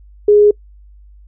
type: tone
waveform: sine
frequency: 415.3 Hz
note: G#4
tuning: in tune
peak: -5 dBFS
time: 0.28-0.51 s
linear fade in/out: 5 ms
effects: noise-tail reverb RT60 0.1 s tail -25 dB re dry + added 50 Hz sine -39 dBFS peak until 1.27 s